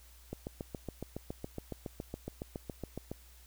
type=click train; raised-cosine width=2 ms; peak=-25 dBFS; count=21; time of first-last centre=0.33-3.116 s; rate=7.18 Hz; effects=added 60 Hz sine -56 dBFS peak until 3.46 s + white hiss -61 dBFS RMS until 3.46 s